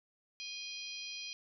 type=harmonic tone with a mistuned harmonic; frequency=824 Hz; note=G#5; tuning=14 cents flat; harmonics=3 / 4 / 5 / 6 / 7; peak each=-46 / -47 / -48 / -48 / -51 dBFS; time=0.4-1.33 s; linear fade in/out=0 ms; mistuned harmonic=4; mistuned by=-48 cents; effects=none